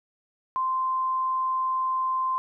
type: tone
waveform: sine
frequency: 1041 Hz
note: C6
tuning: 9 cents flat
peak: -23 dBFS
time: 0.56-2.38 s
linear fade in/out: 0 ms
effects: none